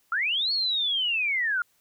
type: linear two-way sweep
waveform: sine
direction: up then down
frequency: 1300 to 4424 to 1378 Hz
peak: -23 dBFS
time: 0.12-1.62 s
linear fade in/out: 2 ms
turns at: 0.52 s
effects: white hiss -67 dBFS RMS until 1.8 s